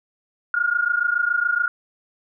sine tone pair together, 1410 / 1437.1 Hz, F6 / F6, +16 / +49 cents, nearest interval unison, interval 33 cents, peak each -21 / -21 dBFS, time 0.54-1.68 s, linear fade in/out 2 ms, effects none

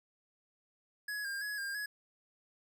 square tone with vibrato, 1643 Hz, G#6, 19 cents flat, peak -37 dBFS, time 1.08-1.86 s, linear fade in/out 5 ms, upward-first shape square, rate 3 Hz, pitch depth 40 cents each way, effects none

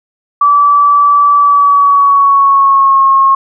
sine tone with pitch glide, 1155 to 1083.9 Hz, D6 to C#6, -29 to -39 cents, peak -4 dBFS, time 0.41-3.35 s, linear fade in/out 5 ms, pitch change -110 cents, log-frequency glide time 1.37-3.02 s, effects none

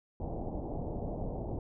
pink low-pass noise, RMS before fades -37 dBFS, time 0.2-1.59 s, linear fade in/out 2 ms, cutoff 810 Hz, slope 48 dB/octave, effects none

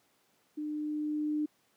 sine tone with level ramp, 301.3 Hz, D4, 44 cents sharp, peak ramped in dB -33 to -27 dBFS, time 0.57-1.46 s, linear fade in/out 10 ms, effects pink hiss -70 dBFS RMS until 1.76 s + high-pass 200 Hz 12 dB/octave

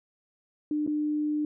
sine tone with dropouts, 300 Hz, D4, 37 cents sharp, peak -25 dBFS, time 0.71-1.45 s, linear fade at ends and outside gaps 2 ms, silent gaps 0.865-0.875 s, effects none

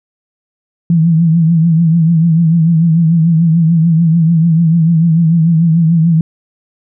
sine tone with vibrato, 164.81 Hz, E3, in tune, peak -6 dBFS, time 0.9-6.21 s, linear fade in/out 2 ms, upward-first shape triangle, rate 6.8 Hz, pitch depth 87 cents each way, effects none

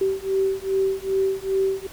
sine beating tone pair, 384.5 / 387 Hz, G4 / G4, -33 / -22 cents, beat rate 2.5 Hz, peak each -23 dBFS, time 0.01-1.87 s, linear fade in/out 5 ms, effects pink hiss -43 dBFS RMS until 1.92 s

